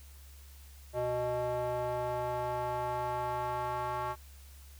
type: tone with band-pass filter sweep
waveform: square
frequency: 123.47 Hz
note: B2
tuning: in tune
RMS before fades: -34 dBFS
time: 0.93-4.16 s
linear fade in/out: 50 ms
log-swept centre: 620 to 1000 Hz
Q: 3
effects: added 69 Hz sine -50 dBFS peak until 4.79 s + white hiss -59 dBFS RMS until 4.79 s